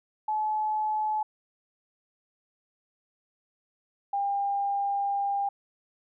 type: tone pair in turn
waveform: sine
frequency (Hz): 858 / 800.6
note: A5 / G5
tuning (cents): -44 / +36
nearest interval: minor second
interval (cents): 120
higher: first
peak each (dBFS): -25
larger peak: neither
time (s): 0.28-1.23 / 4.13-5.49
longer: second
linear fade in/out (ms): 5
effects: none